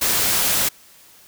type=noise; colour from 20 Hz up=white; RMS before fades=-19 dBFS; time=0.01-0.69 s; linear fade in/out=10 ms; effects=white hiss -49 dBFS RMS until 1.27 s

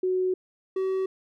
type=tone pair in turn; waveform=sine / triangle; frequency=370 / 379.7 Hz; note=F#4 / F#4; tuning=0 / +45 cents; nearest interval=unison; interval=45 cents; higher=second; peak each=-22 dBFS; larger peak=neither; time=0.03-0.34 / 0.76-1.06 s; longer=first; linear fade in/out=5 ms; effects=none

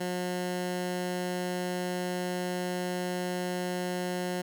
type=tone; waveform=15% pulse; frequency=180 Hz; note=F#3; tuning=47 cents flat; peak=-24 dBFS; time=0-4.42 s; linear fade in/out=10 ms; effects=none

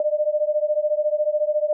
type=beating tone pair; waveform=sine; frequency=597 / 611 Hz; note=D5 / D#5; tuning=+28 / -32 cents; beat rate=14 Hz; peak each=-21 / -22 dBFS; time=0-1.73 s; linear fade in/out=2 ms; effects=none

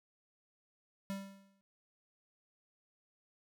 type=tone with exponential decay; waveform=square; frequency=196 Hz; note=G3; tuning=in tune; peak=-36 dBFS; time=1.1-1.61 s; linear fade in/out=0 ms; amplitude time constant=110 ms; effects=none

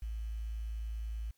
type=tone with quantisation; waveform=sine; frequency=55 Hz; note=A1; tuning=in tune; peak=-35 dBFS; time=0.02-1.31 s; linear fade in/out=5 ms; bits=10; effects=white hiss -75 dBFS RMS until 1.37 s + MP3 96 kbps

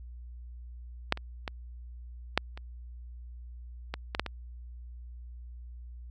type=clicks; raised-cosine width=0.3 ms; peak=-7 / -25 / -17 / -6 / -27 / -17 / -15 / -10 / -19 dBFS; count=9; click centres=1.124 / 1.174 / 1.478 / 2.376 / 2.575 / 3.94 / 4.149 / 4.196 / 4.263 s; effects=added 60 Hz sine -42 dBFS peak until 6.1 s

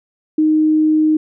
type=tone; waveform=sine; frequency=310.1 Hz; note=D#4; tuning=6 cents flat; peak=-10 dBFS; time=0.38-1.17 s; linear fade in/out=5 ms; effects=none

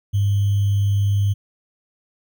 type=tone with sample-and-hold; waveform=sine; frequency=100.4 Hz; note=G2; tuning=42 cents sharp; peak=-15 dBFS; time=0.13-1.34 s; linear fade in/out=20 ms; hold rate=3150 Hz; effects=none

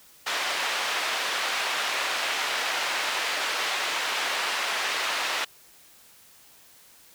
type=band-pass noise; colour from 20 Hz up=white; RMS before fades=-28 dBFS; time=0.26-5.45 s; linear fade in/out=10 ms; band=620 to 3100 Hz; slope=12 dB/octave; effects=white hiss -54 dBFS RMS until 7.14 s

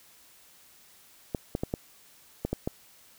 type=clicks; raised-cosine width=2 ms; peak=-15 dBFS; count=7; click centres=1.348 / 1.551 / 1.635 / 1.739 / 2.45 / 2.53 / 2.675 s; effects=white hiss -57 dBFS RMS until 3.18 s

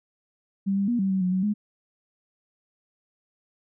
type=tone with pitch steps; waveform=sine; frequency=195.8 / 198.2 / 239.7 / 193 / 190.3 / 182.2 / 187 / 208.7 Hz; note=G3 / G3 / A#3 / G3 / F#3 / F#3 / F#3 / G#3; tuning=-2 / +19 / +48 / -27 / +49 / -26 / +19 / +9 cents; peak=-21 dBFS; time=0.66-1.54 s; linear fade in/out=20 ms; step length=110 ms; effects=none

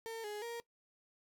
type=tone with pitch steps; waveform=35% pulse; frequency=453.2 / 417.6 / 468.4 Hz; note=A#4 / G#4 / A#4; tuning=-49 / +10 / +8 cents; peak=-39 dBFS; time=0.06-0.6 s; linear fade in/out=0 ms; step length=180 ms; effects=noise-tail reverb RT60 0.1 s tail -20 dB re dry

